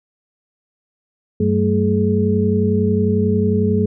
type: tone cluster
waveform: sine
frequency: 97.6 / 190.6 / 221.7 / 422.9 Hz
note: G2 / G3 / A3 / G#4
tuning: -7 / -48 / +13 / +31 cents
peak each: -19 dBFS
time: 1.4-3.86 s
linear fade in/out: 5 ms
effects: none